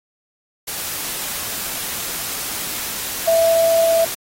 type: tone in noise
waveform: sine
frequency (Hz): 661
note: E5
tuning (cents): +5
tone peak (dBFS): -12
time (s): 3.27-4.05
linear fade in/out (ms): 10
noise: white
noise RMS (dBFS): -26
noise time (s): 0.67-4.15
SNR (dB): +11
effects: AAC 48 kbps